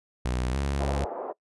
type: tone with pitch glide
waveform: sawtooth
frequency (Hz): 62 to 69.59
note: B1 to C#2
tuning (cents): +7 to +7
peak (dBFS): -22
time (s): 0.25-1.05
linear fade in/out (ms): 5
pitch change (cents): +200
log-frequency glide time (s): 0.51-0.57
type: band-pass noise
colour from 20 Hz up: pink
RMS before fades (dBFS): -34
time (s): 0.79-1.33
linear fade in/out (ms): 20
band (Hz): 420 to 840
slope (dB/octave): 24
effects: noise-tail reverb RT60 0.1 s tail -22 dB re dry + resampled to 24000 Hz